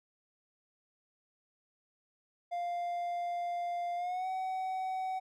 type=tone with pitch glide; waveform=triangle; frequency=698.5 to 753 Hz; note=F5 to F#5; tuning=0 to +30 cents; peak=-31 dBFS; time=2.51-5.2 s; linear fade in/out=20 ms; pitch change=+130 cents; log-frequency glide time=3.96-4.28 s; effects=none